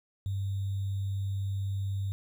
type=tone with sample-and-hold; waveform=sine; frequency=98 Hz; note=G2; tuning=in tune; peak=-29 dBFS; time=0.26-2.12 s; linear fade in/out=0 ms; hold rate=3675 Hz; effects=none